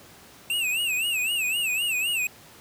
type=tone with vibrato; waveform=square; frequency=2673 Hz; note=E7; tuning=23 cents sharp; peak=-24 dBFS; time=0.5-2.27 s; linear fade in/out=2 ms; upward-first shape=sine; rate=3.9 Hz; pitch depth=140 cents each way; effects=pink hiss -49 dBFS RMS until 2.6 s + high-pass 100 Hz 12 dB/octave